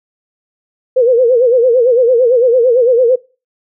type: tone with vibrato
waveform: sine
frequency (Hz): 487.8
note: B4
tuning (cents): -21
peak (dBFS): -6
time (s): 0.96-3.16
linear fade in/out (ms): 10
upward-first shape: sine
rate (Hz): 8.9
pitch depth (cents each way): 120
effects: noise-tail reverb RT60 0.3 s tail -20 dB re dry